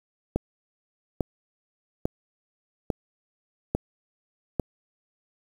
click train, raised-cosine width 2 ms, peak -10 dBFS, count 6, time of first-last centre 0.36-4.597 s, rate 1.18 Hz, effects 7-bit

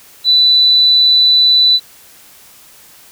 sine tone, 3981 Hz, B7, 13 cents sharp, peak -6 dBFS, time 0.24-1.8 s, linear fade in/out 50 ms, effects white hiss -42 dBFS RMS until 3.11 s

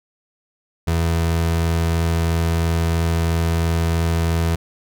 30% pulse tone, 83 Hz, E2, 12 cents sharp, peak -14 dBFS, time 0.87-4.56 s, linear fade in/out 10 ms, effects none

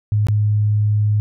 sine tone with dropouts, 105.2 Hz, G#2, 23 cents sharp, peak -13 dBFS, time 0.12-1.2 s, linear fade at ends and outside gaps 0 ms, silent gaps 0.269-0.285 s, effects none

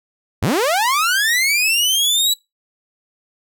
sawtooth linear sweep, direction up, 65.41 to 3951 Hz, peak -11 dBFS, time 0.42-2.34 s, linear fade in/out 10 ms, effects noise-tail reverb RT60 0.2 s tail -22 dB re dry

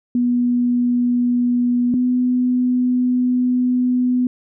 sine tone pair in turn, 243.9 / 249.6 Hz, B3 / B3, -21 / +19 cents, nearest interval unison, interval 40 cents, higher second, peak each -14 / -14 dBFS, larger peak neither, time 0.15-1.94 / 1.94-4.27 s, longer second, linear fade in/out 2 ms, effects none

